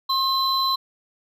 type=tone pair together; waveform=triangle; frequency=1068 / 4032 Hz; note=C6 / B7; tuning=+35 / +35 cents; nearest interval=octave + major seventh; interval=2300 cents; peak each=-20 / -21 dBFS; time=0.09-0.76 s; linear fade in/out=10 ms; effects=none